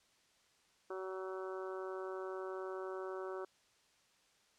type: harmonic tone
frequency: 188.5 Hz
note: F#3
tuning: 32 cents sharp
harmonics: 2 / 3 / 4 / 5 / 6 / 7 / 8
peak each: -42 / -48 / -54 / -53 / -52 / -52 / -56 dBFS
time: 0.9-3.45 s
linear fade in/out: 5 ms
effects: white hiss -71 dBFS RMS until 4.58 s + low-pass 7000 Hz 12 dB/octave